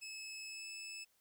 20% pulse tone with pitch glide, 2594 to 2614 Hz, E7 to E7, -28 to -15 cents, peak -40 dBFS, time 0.01-1.05 s, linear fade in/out 20 ms, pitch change +13 cents, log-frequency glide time 0.48-0.66 s, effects white hiss -75 dBFS RMS until 1.2 s

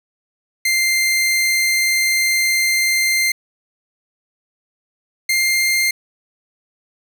sawtooth tone pair in turn, 2093 / 2105 Hz, C7 / C7, 0 / +10 cents, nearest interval unison, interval 10 cents, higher second, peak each -11 dBFS, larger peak neither, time 0.65-3.32 / 5.29-5.91 s, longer first, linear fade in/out 5 ms, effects none

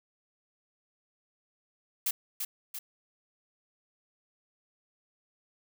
blue noise with echo, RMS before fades -29 dBFS, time 2.06-2.11 s, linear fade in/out 5 ms, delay 340 ms, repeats 2, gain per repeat -5 dB, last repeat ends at 2.79 s, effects none

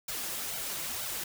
white noise with flanger, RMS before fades -36 dBFS, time 0.08-1.24 s, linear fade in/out 5 ms, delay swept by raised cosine 1.3 to 6.1 ms, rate 2.1 Hz, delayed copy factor +0.8, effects none

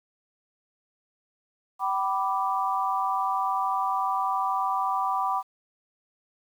sine chord, G major, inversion none, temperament equal with one note detuned, 768.7 / 987.8 / 1174.7 Hz, G5 / B5 / D6, -34 / 0 / 0 cents, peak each -28 dBFS, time 1.79-5.43 s, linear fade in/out 50 ms, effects 9-bit

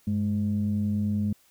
sine tone pair together, 98.35 / 208.4 Hz, G2 / G#3, +6 / +6 cents, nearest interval octave + minor second, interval 1300 cents, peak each -27 / -24 dBFS, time 0.07-1.33 s, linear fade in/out 5 ms, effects tanh soft clip ceiling -18 dBFS + white hiss -62 dBFS RMS until 1.5 s

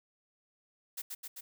blue noise with echo, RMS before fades -39 dBFS, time 0.97-1.02 s, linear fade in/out 10 ms, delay 130 ms, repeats 3, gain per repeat -2 dB, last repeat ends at 1.41 s, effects none

